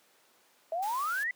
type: exponential sweep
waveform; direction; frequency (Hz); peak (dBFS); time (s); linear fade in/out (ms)
sine; up; 635 to 2032; -29; 0.72-1.31; 2
type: noise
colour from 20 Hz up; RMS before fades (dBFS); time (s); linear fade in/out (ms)
white; -45; 0.82-1.24; 10
effects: pink hiss -64 dBFS RMS until 1.35 s + high-pass 400 Hz 12 dB/octave